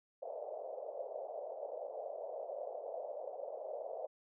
white band-pass noise, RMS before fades -44 dBFS, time 0.22-4.07 s, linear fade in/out 10 ms, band 510 to 660 Hz, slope 48 dB/octave, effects none

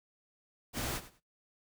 pink noise with echo, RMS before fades -36 dBFS, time 0.73-1.01 s, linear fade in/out 50 ms, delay 98 ms, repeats 2, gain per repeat -15 dB, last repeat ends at 1.206 s, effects noise-tail reverb RT60 0.2 s tail -20 dB re dry

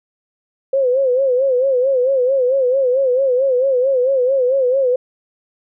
sine tone with vibrato, 520 Hz, C5, 11 cents flat, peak -12 dBFS, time 0.73-4.96 s, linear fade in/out 5 ms, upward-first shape sine, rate 4.5 Hz, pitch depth 100 cents each way, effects none

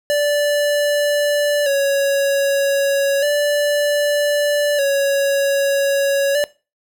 square tone with vibrato, 570 Hz, C#5, 48 cents sharp, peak -15 dBFS, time 0.1-6.44 s, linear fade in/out 0 ms, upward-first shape square, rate 0.32 Hz, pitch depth 42 cents each way, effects noise-tail reverb RT60 0.3 s tail -20 dB re dry

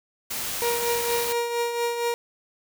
white noise, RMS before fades -30 dBFS, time 0.3-1.33 s, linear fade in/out 10 ms
30% pulse tone with tremolo, 472.8 Hz, A#4, 24 cents sharp, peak -19 dBFS, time 0.62-2.14 s, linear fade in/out 0 ms, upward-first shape triangle, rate 4.3 Hz, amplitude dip 55%
effects none

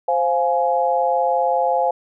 sine chord, F minor, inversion second, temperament just, 523.8 / 698.5 / 838.1 Hz, C5 / F5 / Ab5, +2 / 0 / +16 cents, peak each -20 dBFS, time 0.08-1.91 s, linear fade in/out 5 ms, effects none

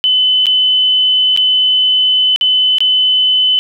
sine tone with dropouts, 3023 Hz, F#7, 36 cents sharp, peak -8 dBFS, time 0.04-3.59 s, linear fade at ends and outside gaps 0 ms, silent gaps 0.458-0.467 / 1.364-1.374 / 2.361-2.411 / 2.784-2.805 s, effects none

